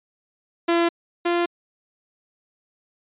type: tone pair in turn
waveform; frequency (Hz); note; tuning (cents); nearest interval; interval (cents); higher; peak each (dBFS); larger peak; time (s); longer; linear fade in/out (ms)
sawtooth; 339.6 / 345.9; F4 / F4; -48 / -17; unison; 31; second; -13 / -15; first; 0.68-0.89 / 1.25-1.46; neither; 10
effects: resampled to 8000 Hz